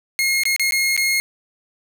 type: tone with dropouts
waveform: sawtooth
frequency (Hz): 2151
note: C7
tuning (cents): +47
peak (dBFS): -13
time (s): 0.19-1.2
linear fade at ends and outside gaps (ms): 0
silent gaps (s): 0.435-0.454 / 0.563-0.596 / 0.709-0.722 / 0.965-0.976
effects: none